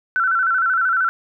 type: tone with vibrato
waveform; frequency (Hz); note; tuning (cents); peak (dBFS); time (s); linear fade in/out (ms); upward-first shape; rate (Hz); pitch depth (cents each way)
sine; 1433; F6; +44; -15; 0.16-1.09; 0; square; 13; 93
effects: none